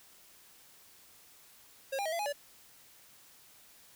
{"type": "tone with pitch steps", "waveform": "square", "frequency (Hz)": [541, 803, 636, 677, 832, 576], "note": ["C#5", "G5", "D#5", "E5", "G#5", "D5"], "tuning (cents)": [-42, 41, 38, 46, 3, -34], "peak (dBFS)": -33, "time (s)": [1.92, 2.328], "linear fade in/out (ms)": 10, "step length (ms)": 68, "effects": ["white hiss -59 dBFS RMS until 3.95 s"]}